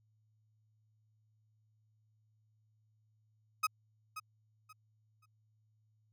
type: tone with echo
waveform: 35% pulse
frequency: 1263 Hz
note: D#6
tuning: 26 cents sharp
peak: -27 dBFS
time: 3.63-3.67 s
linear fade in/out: 10 ms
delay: 530 ms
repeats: 3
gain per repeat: -12 dB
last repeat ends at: 5.26 s
effects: added 108 Hz sine -70 dBFS peak until 6.12 s